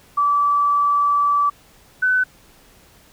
sine tone pair in turn, 1156 / 1507.3 Hz, D6 / F#6, -28 / +32 cents, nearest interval perfect fourth, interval 460 cents, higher second, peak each -14 dBFS, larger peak neither, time 0.17-1.5 / 2.02-2.24 s, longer first, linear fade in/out 10 ms, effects pink hiss -51 dBFS RMS until 3.12 s

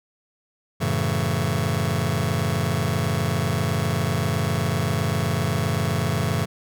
sawtooth chord, F# minor seventh, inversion none, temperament just, 92.5 / 111 / 138.75 / 166.5 Hz, F#2 / A2 / C#3 / E3, 0 / +16 / +2 / +18 cents, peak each -23 / -22 / -21 / -23 dBFS, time 0.8-6.46 s, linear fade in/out 20 ms, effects none

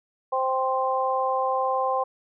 harmonic tone, 261.6 Hz, C4, in tune, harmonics 2 / 3 / 4, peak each -26 / -26 / -26 dBFS, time 0.32-2.04 s, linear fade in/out 10 ms, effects none

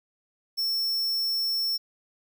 square tone, 5400 Hz, E8, 41 cents sharp, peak -25 dBFS, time 0.57-1.78 s, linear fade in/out 20 ms, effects 10-bit

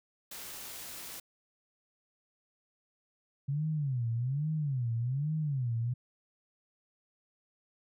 white noise, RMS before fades -44 dBFS, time 0.31-1.2 s, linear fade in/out 5 ms
sine tone with vibrato, 134.3 Hz, C3, 46 cents sharp, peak -29 dBFS, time 3.48-5.94 s, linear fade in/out 10 ms, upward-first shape sine, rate 1.2 Hz, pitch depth 270 cents each way
effects none

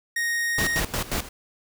45% pulse tone, 1864.7 Hz, A#6, in tune, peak -23 dBFS, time 0.16-0.8 s, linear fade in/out 5 ms
pink noise with tremolo, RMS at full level -26 dBFS, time 0.58-1.29 s, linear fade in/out 5 ms, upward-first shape square, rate 5.6 Hz, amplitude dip 80%
effects none

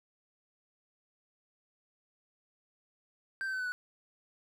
triangle tone with pitch steps, 1568 / 1544.6 / 1521.6 / 1498.9 / 1476.6 Hz, G6 / G6 / F#6 / F#6 / F#6, 0 / -26 / +48 / +22 / -4 cents, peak -31 dBFS, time 3.41-3.72 s, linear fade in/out 0 ms, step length 62 ms, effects none

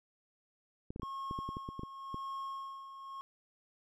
clicks, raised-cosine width 3 ms, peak -28 dBFS, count 12, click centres 0.905 / 0.961 / 0.997 / 1.032 / 1.311 / 1.389 / 1.49 / 1.569 / 1.689 / 1.794 / 1.834 / 2.144 s
triangle tone with tremolo, 1085 Hz, C#6, 37 cents flat, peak -36 dBFS, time 1.02-3.21 s, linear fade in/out 0 ms, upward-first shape sine, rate 0.92 Hz, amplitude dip 65%
effects none

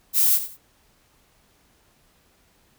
violet noise with echo, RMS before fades -18 dBFS, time 0.13-0.4 s, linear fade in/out 50 ms, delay 89 ms, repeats 2, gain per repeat -12 dB, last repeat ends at 0.578 s, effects pink hiss -61 dBFS RMS until 2.78 s

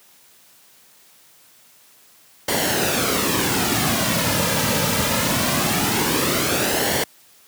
pink noise with flanger, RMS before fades -20 dBFS, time 2.48-7.04 s, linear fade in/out 5 ms, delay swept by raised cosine 0.79 to 2.79 ms, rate 0.22 Hz, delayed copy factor -0.55, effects white hiss -52 dBFS RMS until 7.47 s + high-pass 100 Hz 12 dB/octave

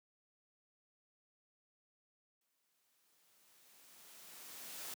white noise with exponential growth, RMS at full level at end -45 dBFS, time 2.41-4.94 s, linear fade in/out 2 ms, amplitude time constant 550 ms, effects high-pass 150 Hz 12 dB/octave

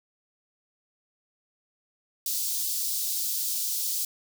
white high-pass noise, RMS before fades -29 dBFS, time 2.26-4.05 s, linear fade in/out 2 ms, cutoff 4100 Hz, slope 24 dB/octave, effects none

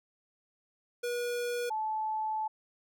square / sine tone pair in turn, 482.9 / 868.7 Hz, B4 / A5, -39 / -22 cents, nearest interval minor seventh, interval 1017 cents, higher second, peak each -32 / -30 dBFS, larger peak second, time 1.03-1.7 / 1.7-2.48 s, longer second, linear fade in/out 10 ms, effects none

